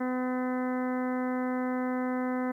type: harmonic tone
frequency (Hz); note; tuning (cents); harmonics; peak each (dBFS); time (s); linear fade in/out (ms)
253.3; B3; +44; 1 / 2 / 3 / 4 / 5 / 6 / 7 / 8; -29 / -35 / -39 / -41 / -43 / -45 / -46 / -47; 0-2.52; 10
effects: 11-bit